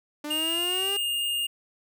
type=exponential sweep; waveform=sawtooth; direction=up; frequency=293.7 to 405.1 Hz; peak=-28 dBFS; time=0.24-0.97 s; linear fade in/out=5 ms
type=tone; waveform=square; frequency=2828 Hz; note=F7; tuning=21 cents sharp; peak=-26 dBFS; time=0.3-1.47 s; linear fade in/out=10 ms
effects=none